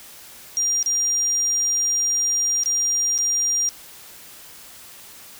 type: tone with dropouts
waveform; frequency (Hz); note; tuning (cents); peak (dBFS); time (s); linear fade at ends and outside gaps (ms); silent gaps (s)
sine; 5700; F8; +34; -18; 0.57-3.69; 0; 0.828-0.861 / 2.635-2.659 / 3.18-3.187
effects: white hiss -43 dBFS RMS until 5.39 s